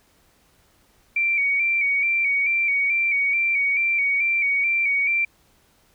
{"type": "tone with vibrato", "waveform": "sine", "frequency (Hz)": 2298, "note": "D7", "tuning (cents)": -38, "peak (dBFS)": -18, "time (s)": [1.16, 5.25], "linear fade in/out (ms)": 5, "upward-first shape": "square", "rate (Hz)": 2.3, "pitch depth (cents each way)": 42, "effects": ["pink hiss -60 dBFS RMS until 5.94 s"]}